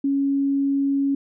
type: tone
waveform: sine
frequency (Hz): 277.2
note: C#4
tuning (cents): 0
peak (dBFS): -18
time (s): 0.04-1.15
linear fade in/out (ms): 5
effects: none